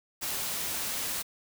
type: noise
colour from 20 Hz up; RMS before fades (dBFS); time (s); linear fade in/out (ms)
white; -33; 0.21-1.23; 20
effects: none